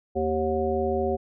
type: harmonic tone with a mistuned harmonic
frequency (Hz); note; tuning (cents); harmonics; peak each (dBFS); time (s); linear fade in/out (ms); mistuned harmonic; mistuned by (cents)
77.78; D#2; 0; 1 / 3 / 5 / 7 / 9; -32 / -31 / -26 / -29 / -30; 0.15-1.17; 20; 9; +61
effects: none